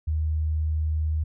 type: tone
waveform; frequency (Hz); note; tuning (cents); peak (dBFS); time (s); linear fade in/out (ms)
sine; 77.8; D#2; 0; -22; 0.07-1.24; 10
effects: none